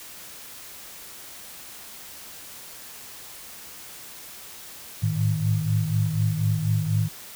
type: tone cluster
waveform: sine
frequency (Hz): 105.7 / 109.8 / 156.4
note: G#2 / A2 / D#3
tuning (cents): +31 / -3 / +9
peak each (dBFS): -25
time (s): 5.02-7.09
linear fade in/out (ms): 20
effects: white hiss -42 dBFS RMS until 7.35 s